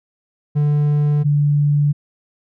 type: tone pair in turn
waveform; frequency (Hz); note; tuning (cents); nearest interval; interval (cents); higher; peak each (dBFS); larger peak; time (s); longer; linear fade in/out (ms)
triangle / sine; 147.4 / 145.79; D3 / D3; +7 / -12; unison; 19; first; -11 / -12; first; 0.55-1.24 / 1.24-1.93; neither; 20
effects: none